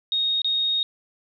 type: tone with dropouts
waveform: sine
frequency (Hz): 3729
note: A#7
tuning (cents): 0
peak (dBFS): -20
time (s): 0.12-0.83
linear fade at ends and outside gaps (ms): 1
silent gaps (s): 0.418-0.445
effects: none